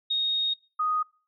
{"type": "tone pair in turn", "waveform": "sine", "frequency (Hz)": [3729, 1244.4], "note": ["A#7", "D#6"], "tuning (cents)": [0, 0], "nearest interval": "octave + perfect fifth", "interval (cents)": 1900, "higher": "first", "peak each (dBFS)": -23, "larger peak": "neither", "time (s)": [[0.1, 0.54], [0.79, 1.03]], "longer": "first", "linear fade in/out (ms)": 10, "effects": ["noise-tail reverb RT60 0.4 s tail -26 dB re dry"]}